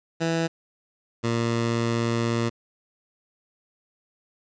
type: tone pair in turn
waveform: 15% pulse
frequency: 164.81 / 116.54 Hz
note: E3 / A#2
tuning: 0 / 0 cents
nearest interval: tritone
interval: 600 cents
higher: first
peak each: -16 dBFS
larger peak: neither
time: 0.2-0.48 / 1.23-2.5 s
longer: second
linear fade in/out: 20 ms
effects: resampled to 16000 Hz + 9-bit